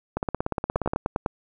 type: two click trains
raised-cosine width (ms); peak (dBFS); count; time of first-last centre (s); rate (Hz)
1; -11 / -9; 14 / 6; 0.17-0.935 / 0.76-1.262; 17 / 9.97
effects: none